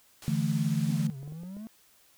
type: low-pass noise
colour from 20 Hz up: white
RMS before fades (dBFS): -47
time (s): 0.22-1.07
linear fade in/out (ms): 2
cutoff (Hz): 9000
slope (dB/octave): 12
type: chord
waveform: sine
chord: D suspended second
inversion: none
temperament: equal with one note detuned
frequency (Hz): 146.83 / 164.81 / 219.2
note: D3 / E3 / A3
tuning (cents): 0 / 0 / -6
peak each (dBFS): -29 / -29 / -30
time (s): 0.28-1.1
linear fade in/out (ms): 0
type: exponential two-way sweep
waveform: triangle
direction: down then up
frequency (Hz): 277.2 to 130.81 to 227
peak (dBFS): -36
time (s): 0.89-1.67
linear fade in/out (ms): 0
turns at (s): 1.17
type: clicks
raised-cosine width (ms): 2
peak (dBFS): -36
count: 6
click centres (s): 0.999 / 1.23 / 1.277 / 1.323 / 1.434 / 1.568
effects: white hiss -62 dBFS RMS until 2.17 s